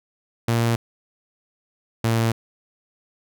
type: tone pair in turn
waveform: sawtooth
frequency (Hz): 116.4 / 114.14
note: A#2 / A#2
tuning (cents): -2 / -36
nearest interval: unison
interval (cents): 34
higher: first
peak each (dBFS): -14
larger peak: neither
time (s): 0.48-0.76 / 2.04-2.32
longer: neither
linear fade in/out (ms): 5
effects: none